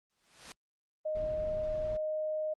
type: noise with exponential growth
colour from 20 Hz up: white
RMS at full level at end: -39 dBFS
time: 0.1-0.52 s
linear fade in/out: 2 ms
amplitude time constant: 91 ms
type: tone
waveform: sine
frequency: 619 Hz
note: D#5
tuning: 9 cents flat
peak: -31 dBFS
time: 1.05-2.54 s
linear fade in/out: 10 ms
type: noise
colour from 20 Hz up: brown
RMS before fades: -43 dBFS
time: 1.15-1.97 s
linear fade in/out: 5 ms
effects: low-pass 6000 Hz 12 dB/octave + Opus 32 kbps